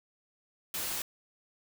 white noise, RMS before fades -35 dBFS, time 0.74-1.02 s, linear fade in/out 2 ms, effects none

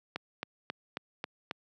click train, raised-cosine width 0.3 ms, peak -18 dBFS, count 6, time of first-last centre 0.16-1.511 s, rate 3.7 Hz, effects high-pass 150 Hz 12 dB/octave

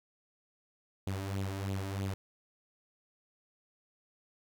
sawtooth tone with flanger, 97.3 Hz, G2, 12 cents flat, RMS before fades -36 dBFS, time 1.07-2.14 s, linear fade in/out 0 ms, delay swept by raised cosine 0.27 to 3.27 ms, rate 3.1 Hz, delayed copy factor +0.65, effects none

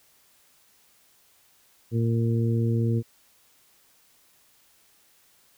harmonic tone, 115.3 Hz, A#2, 19 cents flat, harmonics 1 / 2 / 3 / 4, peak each -22 / -28 / -32 / -34 dBFS, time 1.91-3.03 s, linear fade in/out 50 ms, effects white hiss -61 dBFS RMS until 5.57 s

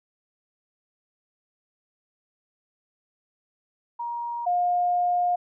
sine tone pair in turn, 946 / 710.7 Hz, A#5 / F5, +25 / +30 cents, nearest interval perfect fourth, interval 495 cents, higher first, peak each -28 / -20 dBFS, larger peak second, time 3.99-4.46 / 4.46-5.36 s, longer second, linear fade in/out 10 ms, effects none

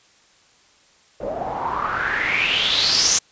white noise with low-pass filter sweep, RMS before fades -21 dBFS, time 1.2-3.19 s, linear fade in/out 10 ms, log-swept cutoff 530 to 6600 Hz, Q 6.5, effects white hiss -55 dBFS RMS until 3.31 s + resampled to 16000 Hz

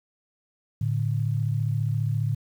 sine tone pair together, 111.12 / 145.9 Hz, A2 / D3, +18 / -11 cents, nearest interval perfect fourth, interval 471 cents, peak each -24 / -27 dBFS, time 0.81-2.35 s, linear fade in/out 5 ms, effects 9-bit

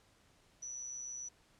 sine tone with amplitude modulation, 5920 Hz, F#8, in tune, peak -39 dBFS, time 0.62-1.29 s, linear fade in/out 10 ms, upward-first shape sine, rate 127 Hz, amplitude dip 45%, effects pink hiss -68 dBFS RMS until 1.59 s + low-pass 9000 Hz 12 dB/octave

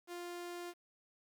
sawtooth tone, 350 Hz, F4, 4 cents sharp, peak -39 dBFS, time 0.07-0.74 s, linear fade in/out 50 ms, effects 11-bit

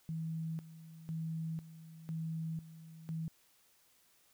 sine tone with tremolo, 161.6 Hz, E3, 34 cents flat, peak -36 dBFS, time 0.09-3.28 s, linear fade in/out 0 ms, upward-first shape square, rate 1 Hz, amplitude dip 80%, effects white hiss -69 dBFS RMS until 4.33 s

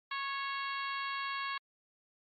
harmonic tone with a mistuned harmonic, 550 Hz, C#5, 14 cents flat, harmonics 2 / 3 / 4 / 5 / 6 / 7 / 8, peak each -37 / -41 / -43 / -45 / -47 / -48 / -49 dBFS, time 0.11-1.58 s, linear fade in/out 5 ms, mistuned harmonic 3, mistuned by +19 cents, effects MP3 32 kbps

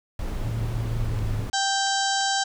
brown noise, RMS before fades -29 dBFS, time 0.19-1.5 s, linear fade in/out 2 ms
sine tone with pitch glide, 113.6 to 107.22 Hz, A#2 to A2, -44 to -44 cents, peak -26 dBFS, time 0.41-1.46 s, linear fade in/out 5 ms, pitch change -100 cents, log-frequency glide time 1.03-1.24 s
click train, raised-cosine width 0.2 ms, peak -27 dBFS, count 4, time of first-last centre 1.19-2.21 s, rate 2.94 Hz
harmonic tone, 784 Hz, G5, in tune, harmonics 1 / 2 / 4 / 5 / 6 / 7 / 8 / 9 / 10, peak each -25 / -28 / -31 / -32 / -33 / -33 / -34 / -35 / -35 dBFS, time 1.53-2.44 s, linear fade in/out 10 ms
effects none

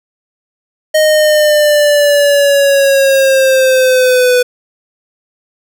square linear sweep, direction down, 622 to 493.9 Hz, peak -7 dBFS, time 0.94-4.43 s, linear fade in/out 10 ms, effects none

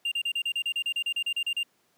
triangle tone bursts, 2794 Hz, F7, in tune, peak -24 dBFS, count 16, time 0.05-1.632 s, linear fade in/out 5 ms, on 67 ms, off 34 ms, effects pink hiss -68 dBFS RMS until 1.97 s + high-pass 200 Hz 12 dB/octave

